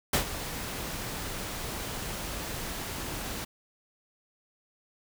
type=noise with ADSR envelope; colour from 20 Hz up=pink; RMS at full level=-23 dBFS; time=0.13-3.45 s; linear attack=6 ms; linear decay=100 ms; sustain=-13 dB; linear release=11 ms; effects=none